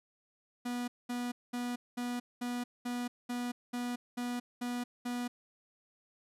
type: tone bursts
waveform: 45% pulse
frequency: 243.8 Hz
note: B3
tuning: 22 cents flat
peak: -34 dBFS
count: 11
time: 0.65-5.28 s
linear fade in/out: 10 ms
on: 230 ms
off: 210 ms
effects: resampled to 32000 Hz